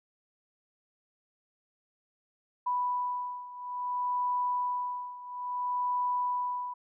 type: beating tone pair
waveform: sine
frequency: 987.8 / 988.39 Hz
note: B5 / B5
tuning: 0 / +1 cents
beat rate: 0.59 Hz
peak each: -31 / -34 dBFS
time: 2.66-6.74 s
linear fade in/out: 10 ms
effects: none